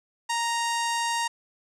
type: tone with low-pass filter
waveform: sawtooth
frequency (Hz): 932.3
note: A#5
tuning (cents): 0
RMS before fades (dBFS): -27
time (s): 0.29-1.28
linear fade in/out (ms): 10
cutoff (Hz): 8000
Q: 1.7
effects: none